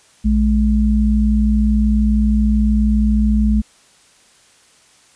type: tone pair together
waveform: sine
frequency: 59.4 / 212.3 Hz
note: A#1 / G#3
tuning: +33 / +38 cents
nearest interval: octave + minor seventh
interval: 2205 cents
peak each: -14 dBFS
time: 0.24-3.62 s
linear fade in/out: 20 ms
effects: white hiss -51 dBFS RMS until 5.15 s + resampled to 22050 Hz